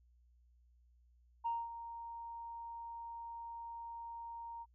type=tone with ADSR envelope; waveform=sine; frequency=930 Hz; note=A#5; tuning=4 cents flat; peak=-32 dBFS; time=1.44-4.66 s; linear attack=22 ms; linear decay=220 ms; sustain=-12 dB; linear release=42 ms; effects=tanh soft clip ceiling -29 dBFS + added 60 Hz sine -65 dBFS peak until 4.74 s